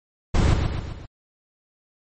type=noise with echo; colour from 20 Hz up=brown; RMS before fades=-17 dBFS; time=0.34-0.54 s; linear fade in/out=10 ms; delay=130 ms; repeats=4; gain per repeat=-5 dB; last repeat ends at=1.06 s; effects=MP3 32 kbps